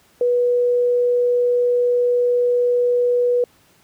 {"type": "tone", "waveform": "sine", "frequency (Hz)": 488.1, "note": "B4", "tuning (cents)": -20, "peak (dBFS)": -14, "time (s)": [0.21, 3.44], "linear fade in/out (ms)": 2, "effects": ["pink hiss -55 dBFS RMS until 3.83 s", "high-pass 80 Hz 12 dB/octave"]}